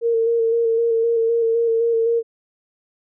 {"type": "tone with vibrato", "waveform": "sine", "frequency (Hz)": 459.6, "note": "A#4", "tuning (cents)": -25, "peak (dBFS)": -15, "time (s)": [0.01, 2.23], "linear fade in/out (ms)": 50, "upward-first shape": "square", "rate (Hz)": 3.9, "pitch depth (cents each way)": 21, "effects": []}